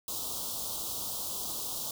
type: band-stop noise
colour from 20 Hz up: white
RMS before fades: -36 dBFS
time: 0.08-1.91 s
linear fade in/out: 2 ms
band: 1200 to 3200 Hz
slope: 48 dB/octave
effects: none